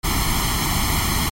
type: noise with comb filter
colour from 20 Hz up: pink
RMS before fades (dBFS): -20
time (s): 0.03-1.3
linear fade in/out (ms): 20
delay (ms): 0.95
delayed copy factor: +0.85
effects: MP3 64 kbps